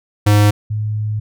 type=tone pair in turn; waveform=square / sine; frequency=103.83 / 106.81 Hz; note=G#2 / G#2; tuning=0 / +49 cents; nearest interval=unison; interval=49 cents; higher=second; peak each=-9 / -17 dBFS; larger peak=first; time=0.26-0.51 / 0.7-1.2 s; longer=second; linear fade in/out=10 ms; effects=none